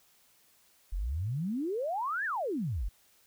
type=exponential two-way sweep; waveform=sine; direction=up then down; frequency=39.45 to 1834 to 39.45 Hz; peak=-30 dBFS; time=0.92-2.89 s; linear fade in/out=10 ms; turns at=2.25 s; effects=white hiss -65 dBFS RMS until 3.26 s